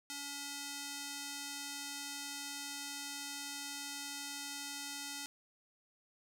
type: tone with band-pass filter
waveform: square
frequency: 283.9 Hz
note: C#4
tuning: 41 cents sharp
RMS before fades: -44 dBFS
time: 0.1-5.26 s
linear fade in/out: 0 ms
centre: 6600 Hz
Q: 0.84
effects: none